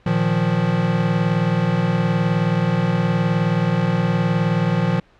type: chord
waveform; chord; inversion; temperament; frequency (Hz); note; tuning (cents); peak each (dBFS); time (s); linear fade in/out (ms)
square; Bb suspended fourth; none; equal; 116.54 / 155.56 / 174.61; Bb2 / Eb3 / F3; 0 / 0 / 0; -24 / -22 / -20; 0.06-5; 5
effects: pink hiss -54 dBFS RMS until 5.19 s + low-pass 3000 Hz 12 dB/octave